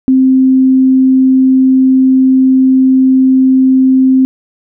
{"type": "tone", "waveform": "sine", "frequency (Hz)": 261.6, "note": "C4", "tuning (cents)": 0, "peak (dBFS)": -4, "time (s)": [0.08, 4.25], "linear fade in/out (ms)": 0, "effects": []}